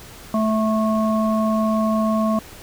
harmonic tone, 218.6 Hz, A3, 11 cents flat, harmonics 1 / 3 / 5, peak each -18 / -23 / -25 dBFS, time 0.34-2.39 s, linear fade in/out 2 ms, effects pink hiss -41 dBFS RMS until 2.62 s

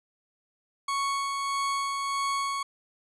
40% pulse tone with tremolo, 1108.7 Hz, C#6, in tune, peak -25 dBFS, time 0.88-2.63 s, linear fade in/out 5 ms, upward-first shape sine, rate 1.6 Hz, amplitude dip 30%, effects resampled to 22050 Hz

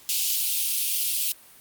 white high-pass noise, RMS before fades -25 dBFS, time 0.09-1.32 s, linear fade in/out 0 ms, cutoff 2600 Hz, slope 48 dB/octave, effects white hiss -51 dBFS RMS until 1.6 s + Opus 48 kbps

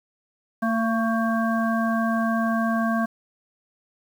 harmonic tone with a mistuned harmonic, 226.7 Hz, A#3, 48 cents flat, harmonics 1 / 3 / 5 / 7, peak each -22 / -27 / -29 / -30 dBFS, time 0.62-3.06 s, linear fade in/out 10 ms, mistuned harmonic 5, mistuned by -26 cents, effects 8-bit

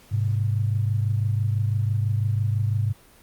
sine tone pair together, 103.83 / 129.85 Hz, G#2 / C3, 0 / -13 cents, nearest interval major third, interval 387 cents, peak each -21 / -27 dBFS, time 0.11-2.93 s, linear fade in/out 20 ms, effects pink hiss -53 dBFS RMS until 3.22 s + Opus 48 kbps

